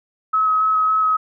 sine tone with vibrato, 1280 Hz, D#6, 49 cents sharp, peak -14 dBFS, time 0.33-1.17 s, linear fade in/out 10 ms, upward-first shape square, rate 3.6 Hz, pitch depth 9 cents each way, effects none

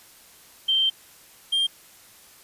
sine / triangle tone pair in turn, 3136 / 3193 Hz, G7 / G7, 0 / +31 cents, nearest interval unison, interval 31 cents, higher second, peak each -18 dBFS, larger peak neither, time 0.68-0.9 / 1.52-1.67 s, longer first, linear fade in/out 10 ms, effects white hiss -51 dBFS RMS until 2.43 s + resampled to 32000 Hz

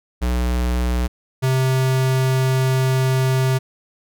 square tone pair in turn, 61.1 / 130.9 Hz, B1 / C3, -18 / +1 cents, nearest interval octave + minor second, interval 1319 cents, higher second, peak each -18 / -16 dBFS, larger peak second, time 0.21-1.08 / 1.42-3.59 s, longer second, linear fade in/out 20 ms, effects none

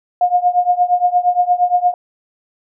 sine tone with tremolo, 715 Hz, F5, 41 cents sharp, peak -7 dBFS, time 0.21-1.94 s, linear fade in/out 2 ms, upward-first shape triangle, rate 8.6 Hz, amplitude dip 95%, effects none

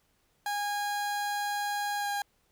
30% pulse tone with pitch glide, 820 to 812.5 Hz, G#5 to G#5, -22 to -38 cents, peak -27 dBFS, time 0.46-2.22 s, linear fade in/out 2 ms, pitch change -16 cents, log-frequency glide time 1.98-2.08 s, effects pink hiss -71 dBFS RMS until 2.51 s

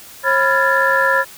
sine tone cluster, 540 / 993 / 1383 / 1685 / 1763 Hz, C#5 / B5 / F6 / G#6 / A6, -45 / +9 / -17 / +25 / +3 cents, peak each -18 dBFS, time 0.23-1.25 s, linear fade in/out 50 ms, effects tanh soft clip ceiling -3 dBFS + white hiss -39 dBFS RMS until 1.37 s

